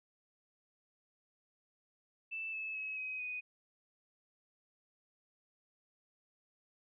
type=tone with pitch steps; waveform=sine; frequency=2645 / 2606 / 2567 / 2528 / 2491 Hz; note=E7 / E7 / E7 / D#7 / D#7; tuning=+5 / -20 / -47 / +27 / +1 cents; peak=-38 dBFS; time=2.31-3.41 s; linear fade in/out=20 ms; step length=220 ms; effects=none